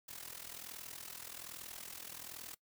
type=noise with amplitude modulation; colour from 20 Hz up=white; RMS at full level=-45 dBFS; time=0.08-2.55 s; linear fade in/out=10 ms; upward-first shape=sine; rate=41.2 Hz; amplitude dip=80%; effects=noise-tail reverb RT60 0.1 s tail -21 dB re dry